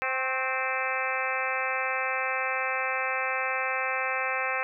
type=harmonic tone with a mistuned harmonic; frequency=260.6 Hz; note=C4; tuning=7 cents flat; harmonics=2 / 3 / 4 / 5 / 6 / 7 / 8 / 9 / 10; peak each=-35 / -35 / -35 / -35 / -35 / -35 / -35 / -35 / -35 dBFS; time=0.02-4.63 s; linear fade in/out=0 ms; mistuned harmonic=4; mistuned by=+42 cents; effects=none